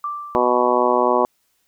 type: tone with exponential decay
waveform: sine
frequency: 1174.7 Hz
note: D6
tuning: in tune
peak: -21 dBFS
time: 0.04-0.96 s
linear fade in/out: 2 ms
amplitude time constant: 200 ms
type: harmonic tone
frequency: 123.47 Hz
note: B2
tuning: in tune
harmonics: 2 / 3 / 4 / 5 / 6 / 7 / 8 / 9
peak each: -26 / -21 / -22 / -21 / -26 / -23 / -21 / -23 dBFS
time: 0.35-1.25 s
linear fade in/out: 0 ms
effects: white hiss -66 dBFS RMS until 1.67 s